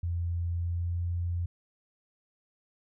sine tone with pitch glide, 85.8 to 86.85 Hz, F2 to F2, -30 to -9 cents, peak -28 dBFS, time 0.03-1.46 s, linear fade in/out 5 ms, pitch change +21 cents, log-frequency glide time 0.57-1.04 s, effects none

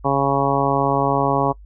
harmonic tone, 138.59 Hz, C#3, in tune, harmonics 1 / 2 / 3 / 4 / 5 / 6 / 7 / 8, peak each -24 / -24 / -24 / -24 / -24 / -24 / -24 / -24 dBFS, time 0.04-1.53 s, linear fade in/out 20 ms, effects noise-tail reverb RT60 0.1 s tail -24 dB re dry + added 50 Hz sine -39 dBFS peak until 1.65 s

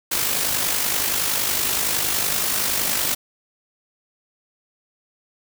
white noise with amplitude modulation, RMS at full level -20 dBFS, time 0.11-3.15 s, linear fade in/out 10 ms, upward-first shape sine, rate 50.7 Hz, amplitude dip 45%, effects none

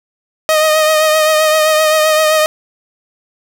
sawtooth tone with vibrato, 622.3 Hz, D#5, in tune, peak -5 dBFS, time 0.49-2.46 s, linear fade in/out 0 ms, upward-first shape triangle, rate 7.7 Hz, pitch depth 34 cents each way, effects none

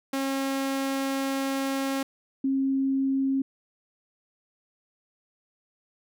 sawtooth / sine tone pair in turn, 271.1 / 269.4 Hz, C#4 / C#4, -38 / -49 cents, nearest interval unison, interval 11 cents, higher first, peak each -22 dBFS, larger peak neither, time 0.13-2.03 / 2.44-3.42 s, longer first, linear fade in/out 5 ms, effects none

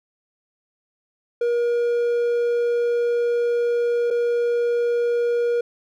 triangle tone with dropouts, 475.9 Hz, A#4, 36 cents sharp, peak -16 dBFS, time 1.41-5.61 s, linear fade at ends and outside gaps 5 ms, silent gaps 4.104-4.108 s, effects none

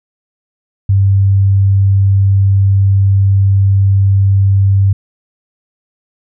sine tone, 98 Hz, G2, in tune, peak -6 dBFS, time 0.89-4.93 s, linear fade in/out 5 ms, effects none

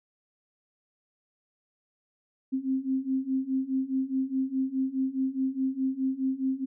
sine beating tone pair, 261.6 / 266.4 Hz, C4 / C4, 0 / +31 cents, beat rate 4.8 Hz, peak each -30 / -28 dBFS, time 2.52-6.66 s, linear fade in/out 20 ms, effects none

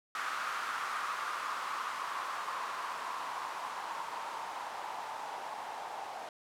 violet noise with low-pass filter sweep, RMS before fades -39 dBFS, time 0.15-6.29 s, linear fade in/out 2 ms, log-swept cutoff 1300 to 800 Hz, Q 4.2, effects none

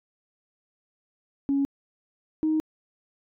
sine tone pair in turn, 277.8 / 312.7 Hz, C#4 / D#4, +4 / +9 cents, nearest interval major second, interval 205 cents, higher second, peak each -20 dBFS, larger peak neither, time 1.49-1.65 / 2.43-2.6 s, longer second, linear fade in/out 0 ms, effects tanh soft clip ceiling -16 dBFS

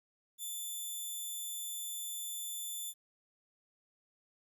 5% pulse tone, 3520 Hz, A7, in tune, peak -31 dBFS, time 0.38-2.94 s, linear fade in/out 50 ms, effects 12-bit

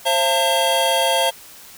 square tone cluster, 532 / 678 / 899 / 3249 Hz, C5 / E5 / A5 / G#7, +29 / +49 / +37 / -39 cents, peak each -22 dBFS, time 0.05-1.31 s, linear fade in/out 20 ms, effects white hiss -42 dBFS RMS until 1.77 s

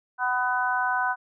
harmonic tone, 250 Hz, B3, 21 cents sharp, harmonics 3 / 4 / 5 / 6, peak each -28 / -27 / -34 / -26 dBFS, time 0.18-1.16 s, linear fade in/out 50 ms, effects none

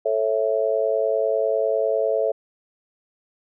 sine chord, A major, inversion none, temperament just, 440 / 550 / 660 Hz, A4 / C#5 / E5, 0 / -14 / +2 cents, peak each -23 dBFS, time 0.05-2.32 s, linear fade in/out 10 ms, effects none

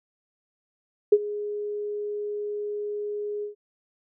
sine tone with ADSR envelope, 415.3 Hz, G#4, in tune, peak -10 dBFS, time 1.12-3.55 s, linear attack 7 ms, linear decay 48 ms, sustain -18 dB, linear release 120 ms, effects none

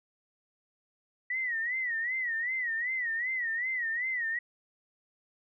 sine tone with vibrato, 1934 Hz, B6, 37 cents flat, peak -29 dBFS, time 1.3-4.39 s, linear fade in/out 5 ms, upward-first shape sine, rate 2.6 Hz, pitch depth 130 cents each way, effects none

